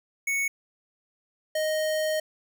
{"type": "tone pair in turn", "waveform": "square", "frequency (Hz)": [2217, 622.1], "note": ["C#7", "D#5"], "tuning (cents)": [0, 0], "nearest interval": "octave + minor seventh", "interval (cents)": 2200, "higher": "first", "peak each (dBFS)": -25, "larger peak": "neither", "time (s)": [[0.27, 0.48], [1.55, 2.2]], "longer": "second", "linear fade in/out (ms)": 5, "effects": []}